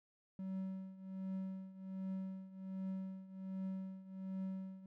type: tone with tremolo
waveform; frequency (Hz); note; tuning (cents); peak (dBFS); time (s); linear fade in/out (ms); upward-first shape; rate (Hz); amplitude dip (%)
triangle; 190; F#3; +46; -36; 0.39-4.86; 2; triangle; 1.3; 85
effects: none